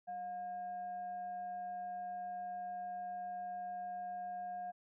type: tone with frequency modulation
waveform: sine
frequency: 716 Hz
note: F5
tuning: 43 cents sharp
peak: -40 dBFS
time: 0.07-4.72 s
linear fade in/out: 20 ms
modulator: 907 Hz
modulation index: 0.21
effects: none